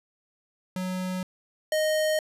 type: tone pair in turn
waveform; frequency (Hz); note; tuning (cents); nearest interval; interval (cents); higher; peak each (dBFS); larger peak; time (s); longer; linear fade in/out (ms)
square; 184.5 / 620.6; F#3 / D#5; -5 / -5; octave + major sixth; 2100; second; -29 / -23; second; 0.76-1.23 / 1.72-2.19; neither; 2
effects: resampled to 32000 Hz